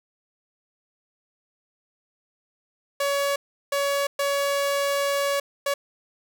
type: tone bursts at uneven times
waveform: sawtooth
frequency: 563 Hz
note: C#5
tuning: 27 cents sharp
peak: -18 dBFS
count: 4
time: 3-3.36 / 3.72-4.07 / 4.19-5.4 / 5.66-5.74 s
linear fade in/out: 5 ms
effects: none